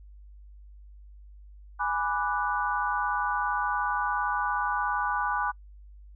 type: chord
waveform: sine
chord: G# half-diminished seventh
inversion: none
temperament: equal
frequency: 830.6 / 987.8 / 1174.7 / 1480 Hz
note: G#5 / B5 / D6 / F#6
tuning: 0 / 0 / 0 / 0 cents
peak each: -31 dBFS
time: 1.79-5.52 s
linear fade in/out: 20 ms
effects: noise-tail reverb RT60 0.1 s tail -26 dB re dry + added 50 Hz sine -46 dBFS peak until 6.15 s